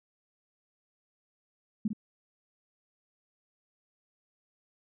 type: tone with echo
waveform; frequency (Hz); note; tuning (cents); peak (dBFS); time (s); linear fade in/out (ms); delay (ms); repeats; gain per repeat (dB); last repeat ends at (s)
sine; 213.2; G#3; +46; -25; 1.85-1.88; 5; 52; 1; -6; 1.932
effects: none